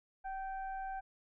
sine tone with frequency modulation, 769 Hz, G5, 33 cents flat, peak -38 dBFS, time 0.24-1.01 s, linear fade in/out 20 ms, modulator 789 Hz, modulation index 0.6, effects none

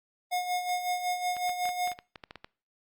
square tone with tremolo, 720 Hz, F#5, 47 cents flat, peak -27 dBFS, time 0.31-1.94 s, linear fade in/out 20 ms, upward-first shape sine, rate 5.4 Hz, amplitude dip 60%
clicks, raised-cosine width 0.3 ms, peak -26 dBFS, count 12, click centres 1.367 / 1.494 / 1.655 / 1.691 / 1.875 / 1.917 / 1.989 / 2.158 / 2.238 / 2.309 / 2.357 / 2.445 s
effects noise-tail reverb RT60 0.4 s tail -23 dB re dry + Opus 32 kbps

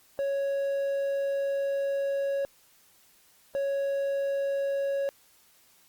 triangle tone bursts at uneven times, 554.4 Hz, C#5, in tune, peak -24 dBFS, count 2, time 0.19-2.45 / 3.55-5.09 s, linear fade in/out 0 ms, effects white hiss -61 dBFS RMS until 5.88 s + Opus 48 kbps

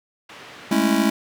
white band-pass noise, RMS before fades -42 dBFS, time 0.29-1.03 s, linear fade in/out 5 ms, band 120 to 2500 Hz, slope 12 dB/octave
square chord, A major seventh, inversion third, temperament just, 206.2 / 220 / 275 / 330 Hz, G#3 / A3 / C#4 / E4, -12 / 0 / -14 / +2 cents, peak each -23 dBFS, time 0.71-1.1 s, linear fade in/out 5 ms
effects none

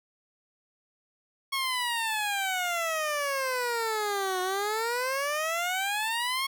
15% pulse exponential two-way sweep, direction down then up, 1100 to 363.7 to 1100 Hz, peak -21 dBFS, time 1.52-6.47 s, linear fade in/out 10 ms, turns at 4.41 s, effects none

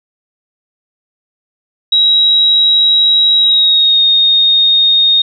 sine tone with pitch glide, 3848 to 3704 Hz, B7 to A#7, -46 to -12 cents, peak -6 dBFS, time 1.92-5.22 s, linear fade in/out 5 ms, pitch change -66 cents, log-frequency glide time 3.38-4.02 s, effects none

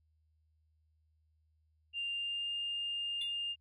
sine tone with pitch glide, 2794 to 2813 Hz, F7 to F7, 0 to +12 cents, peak -34 dBFS, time 1.93-3.56 s, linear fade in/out 50 ms, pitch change +12 cents, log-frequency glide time 2.1-2.53 s
triangle tone with exponential decay, 3473 Hz, A7, 23 cents flat, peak -34 dBFS, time 3.21-3.37 s, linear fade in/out 5 ms, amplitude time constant 34 ms
effects tanh soft clip ceiling -29 dBFS + added 78 Hz sine -70 dBFS peak until 3.6 s

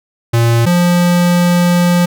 square tone pair in turn, 116.7 / 175.56 Hz, A#2 / F3, +2 / +9 cents, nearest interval perfect fifth, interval 707 cents, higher second, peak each -9 dBFS, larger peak neither, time 0.33-0.66 / 0.66-2.06 s, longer second, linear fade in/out 10 ms, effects none

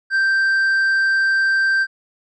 sine tone with tanh clipping, 1568 Hz, G6, in tune, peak -15 dBFS, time 0.1-1.87 s, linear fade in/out 50 ms, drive 4 dB, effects none

